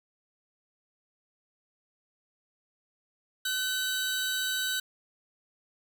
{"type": "tone pair together", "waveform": "sawtooth", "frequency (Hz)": [1517, 3875], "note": ["F#6", "B7"], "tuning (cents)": [43, -34], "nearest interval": "octave + major third", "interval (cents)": 1623, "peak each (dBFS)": [-27, -29], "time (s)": [3.45, 4.8], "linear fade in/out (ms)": 5, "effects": []}